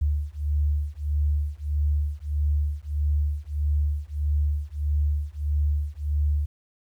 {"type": "beating tone pair", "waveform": "sine", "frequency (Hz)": [72.9, 74.5], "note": ["D2", "D2"], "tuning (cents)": [-12, 25], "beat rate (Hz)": 1.6, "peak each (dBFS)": [-25, -25], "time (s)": [0.01, 6.46], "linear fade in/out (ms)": 10, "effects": ["10-bit"]}